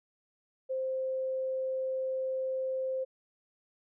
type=tone; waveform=sine; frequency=523.3 Hz; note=C5; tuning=in tune; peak=-30 dBFS; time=0.69-3.05 s; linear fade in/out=20 ms; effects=none